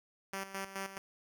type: tone with tremolo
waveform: 5% pulse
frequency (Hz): 194.2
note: G3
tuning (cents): -16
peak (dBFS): -26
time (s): 0.33-0.98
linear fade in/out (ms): 2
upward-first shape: square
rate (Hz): 4.7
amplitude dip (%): 70
effects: none